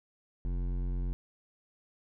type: tone with hard clipping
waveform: sine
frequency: 44.7 Hz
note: F1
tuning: 41 cents sharp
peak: -32 dBFS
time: 0.45-1.13 s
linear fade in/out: 0 ms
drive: 13 dB
effects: none